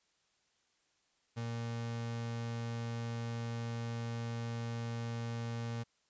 35% pulse tone, 116.54 Hz, A#2, in tune, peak -35 dBFS, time 1.36-5.84 s, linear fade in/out 20 ms, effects white hiss -75 dBFS RMS until 6.09 s + resampled to 16000 Hz

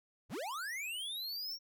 square linear sweep, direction up, 53 to 5630 Hz, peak -39 dBFS, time 0.29-1.59 s, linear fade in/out 50 ms, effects none

